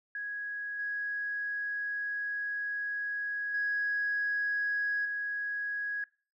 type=tone with level steps; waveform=sine; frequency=1661.2 Hz; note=G#6; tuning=in tune; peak=-34 / -31 / -27 / -31 dBFS; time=0.15-6.04 s; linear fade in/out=2 ms; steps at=0.79 / 3.54 / 5.05 s; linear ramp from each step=5 ms; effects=noise-tail reverb RT60 0.4 s tail -23 dB re dry + tanh soft clip ceiling -23 dBFS